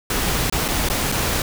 pink noise with dropouts, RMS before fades -21 dBFS, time 0.1-1.42 s, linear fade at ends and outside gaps 2 ms, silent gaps 0.499-0.524 / 0.681-0.685 / 0.888-0.899 / 1.118-1.122 s, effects none

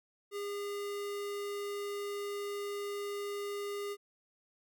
square tone, 406.3 Hz, G#4, 38 cents flat, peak -37 dBFS, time 0.31-3.97 s, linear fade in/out 50 ms, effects none

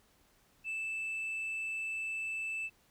sine tone, 2637 Hz, E7, in tune, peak -32 dBFS, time 0.64-2.7 s, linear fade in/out 50 ms, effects tanh soft clip ceiling -34 dBFS + pink hiss -68 dBFS RMS until 2.9 s

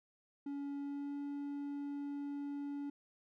triangle tone with pitch glide, 282.5 to 285 Hz, C#4 to C#4, +33 to +48 cents, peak -37 dBFS, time 0.46-2.9 s, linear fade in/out 5 ms, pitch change +15 cents, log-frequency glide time 0.8-1.17 s, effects none

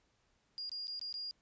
sine tone with dropouts, 4834 Hz, D8, 49 cents sharp, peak -39 dBFS, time 0.58-1.31 s, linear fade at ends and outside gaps 0 ms, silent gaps 0.694-0.717 / 0.871-0.88 / 0.994-1.014 / 1.126-1.141 s, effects pink hiss -75 dBFS RMS until 1.41 s + resampled to 16000 Hz

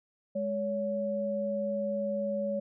sine tone pair together, 207.6 / 563 Hz, G#3 / C#5, 0 / +27 cents, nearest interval octave + perfect fourth, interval 1727 cents, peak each -34 / -30 dBFS, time 0.35-2.6 s, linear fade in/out 10 ms, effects none

